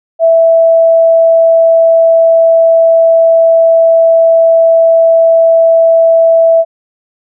sine tone, 659 Hz, E5, 1 cent flat, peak -3 dBFS, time 0.19-6.65 s, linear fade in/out 50 ms, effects none

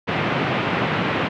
pink band-pass noise, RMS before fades -22 dBFS, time 0.07-1.29 s, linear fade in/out 20 ms, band 120 to 2900 Hz, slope 24 dB/octave, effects none

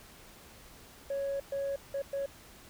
sine tone bursts at uneven times, 554.4 Hz, C#5, in tune, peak -29 dBFS, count 4, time 1.1-1.4 / 1.52-1.76 / 1.94-2.02 / 2.13-2.26 s, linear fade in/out 5 ms, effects tanh soft clip ceiling -29 dBFS + pink hiss -54 dBFS RMS until 2.69 s

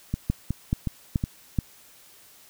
two click trains, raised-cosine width 5 ms, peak -10 / -13 dBFS, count 4 / 4, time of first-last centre 0.3-1.588 / 0.14-1.239 s, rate 2.33 / 2.73 Hz, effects white hiss -53 dBFS RMS until 2.49 s

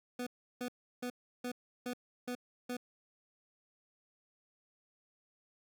25% pulse tone bursts, 246.9 Hz, B3, in tune, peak -33 dBFS, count 7, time 0.19-2.769 s, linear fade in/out 5 ms, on 77 ms, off 340 ms, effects none

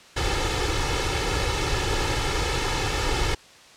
pink noise with comb filter, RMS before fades -24 dBFS, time 0.16-3.35 s, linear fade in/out 10 ms, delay 2.3 ms, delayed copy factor +0.75, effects white hiss -49 dBFS RMS until 3.76 s + low-pass 6000 Hz 12 dB/octave

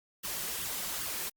white noise with flanger, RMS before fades -36 dBFS, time 0.23-1.3 s, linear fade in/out 20 ms, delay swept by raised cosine 0.6 to 5.6 ms, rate 2.5 Hz, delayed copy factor +0.65, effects Opus 48 kbps

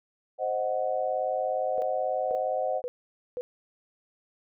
sine chord, C diminished, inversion none, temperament equal, 523.3 / 622.3 / 740 Hz, C5 / Eb5 / Gb5, 0 / 0 / 0 cents, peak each -30 dBFS, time 0.38-2.82 s, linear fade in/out 50 ms
sine tone bursts, 494.3 Hz, B4, 1 cent sharp, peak -30 dBFS, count 4, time 1.78-3.41 s, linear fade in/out 0 ms, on 40 ms, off 490 ms
effects none

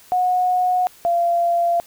sine tone pair in turn, 729 / 688.1 Hz, F#5 / F5, -26 / -26 cents, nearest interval minor second, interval 100 cents, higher first, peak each -15 dBFS, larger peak neither, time 0.12-0.87 / 1.05-1.8 s, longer neither, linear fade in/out 0 ms, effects white hiss -48 dBFS RMS until 1.86 s

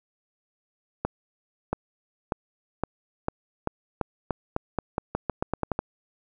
accelerating click train, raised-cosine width 1 ms, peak -11 dBFS, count 18, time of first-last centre 1.05-5.791 s, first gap 680 ms, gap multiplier 0.87, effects none

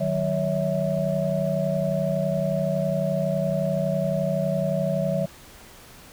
sine tone cluster, 154.4 / 186.2 / 562 / 652 Hz, D#3 / F#3 / C#5 / E5, -13 / +11 / +24 / -19 cents, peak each -27 dBFS, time 0-5.26 s, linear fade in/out 10 ms, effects pink hiss -47 dBFS RMS until 6.12 s

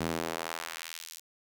sawtooth tone with high-pass filter sweep, 82.4 Hz, E2, in tune, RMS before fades -37 dBFS, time 0-1.2 s, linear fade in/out 10 ms, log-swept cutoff 180 to 6000 Hz, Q 0.83, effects 9-bit

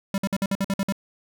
square tone bursts, 196 Hz, G3, in tune, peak -22 dBFS, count 9, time 0.14-0.924 s, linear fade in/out 2 ms, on 40 ms, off 53 ms, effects none

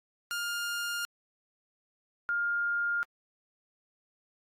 sawtooth / sine tone pair in turn, 1409 / 1409 Hz, F6 / F6, +15 / +15 cents, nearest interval unison, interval 0 cents, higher neither, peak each -28 / -27 dBFS, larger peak second, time 0.31-1.05 / 2.29-3.03 s, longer neither, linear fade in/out 0 ms, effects AAC 48 kbps

